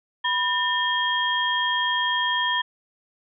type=tone cluster; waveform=sine; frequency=988 / 1800 / 3236 Hz; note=B5 / A6 / G#7; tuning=0 / +39 / -46 cents; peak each=-25 dBFS; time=0.24-2.62 s; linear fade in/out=10 ms; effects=none